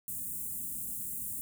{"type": "band-stop noise", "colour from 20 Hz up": "white", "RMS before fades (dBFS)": -38, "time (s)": [0.08, 1.41], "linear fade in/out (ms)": 0, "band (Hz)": [280, 7800], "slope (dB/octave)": 48, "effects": []}